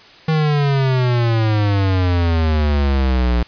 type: exponential sweep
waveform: square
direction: down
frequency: 160 to 58.27 Hz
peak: -14 dBFS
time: 0.28-3.43 s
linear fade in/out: 5 ms
effects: white hiss -43 dBFS RMS until 3.47 s + resampled to 11025 Hz